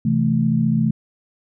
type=chord; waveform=sine; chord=A minor; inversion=first; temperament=equal; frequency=130.81 / 164.81 / 220 Hz; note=C3 / E3 / A3; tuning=0 / 0 / 0 cents; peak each=-21 / -20 / -18 dBFS; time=0.05-0.91 s; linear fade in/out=5 ms; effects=none